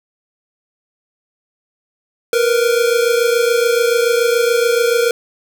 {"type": "tone pair together", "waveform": "square", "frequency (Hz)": [466.2, 493.2], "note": ["A#4", "B4"], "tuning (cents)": [0, -2], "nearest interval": "minor second", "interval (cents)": 98, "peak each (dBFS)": [-14, -18], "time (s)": [2.33, 5.11], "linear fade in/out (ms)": 2, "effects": []}